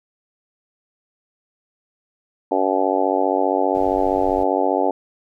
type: harmonic tone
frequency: 95.1 Hz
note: F#2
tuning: 48 cents sharp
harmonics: 3 / 4 / 5 / 6 / 7 / 8 / 9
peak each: -24 / -24 / -24 / -24 / -24 / -24 / -24 dBFS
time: 2.51-4.91 s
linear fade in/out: 5 ms
type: noise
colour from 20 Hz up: brown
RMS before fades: -35 dBFS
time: 3.74-4.44 s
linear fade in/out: 10 ms
effects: none